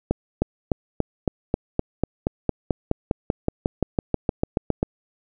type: accelerating click train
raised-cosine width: 2 ms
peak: -6 dBFS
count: 24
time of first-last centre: 0.11-4.829 s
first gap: 310 ms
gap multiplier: 0.96
effects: none